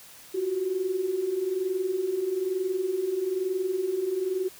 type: tone pair together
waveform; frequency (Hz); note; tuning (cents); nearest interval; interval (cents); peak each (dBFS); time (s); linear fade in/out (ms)
sine; 355.5 / 376.6; F4 / F#4; +31 / +31; minor second; 100; -32 / -26; 0.34-4.49; 10
effects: white hiss -49 dBFS RMS until 4.59 s